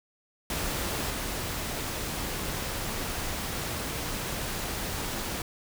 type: noise with level steps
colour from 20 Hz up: pink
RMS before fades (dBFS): -31 / -33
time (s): 0.5-5.42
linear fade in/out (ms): 2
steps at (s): 1.1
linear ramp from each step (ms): 5
effects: none